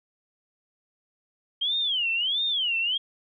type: tone with vibrato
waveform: sine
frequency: 3136 Hz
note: G7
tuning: in tune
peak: -23 dBFS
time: 1.61-2.98 s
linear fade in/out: 10 ms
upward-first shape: sine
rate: 1.5 Hz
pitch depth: 270 cents each way
effects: none